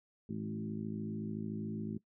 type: harmonic tone with a mistuned harmonic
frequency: 53.7 Hz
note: A1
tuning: 41 cents flat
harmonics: 2 / 3 / 4 / 5 / 6 / 7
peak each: -46 / -44 / -39 / -48 / -47 / -48 dBFS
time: 0.29-1.98 s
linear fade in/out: 5 ms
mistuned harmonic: 3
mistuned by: +19 cents
effects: noise-tail reverb RT60 0.1 s tail -19 dB re dry